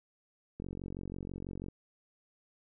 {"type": "click train", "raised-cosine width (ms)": 3, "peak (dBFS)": -28, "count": 51, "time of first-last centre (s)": [0.6, 1.685], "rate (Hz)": 46.1, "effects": []}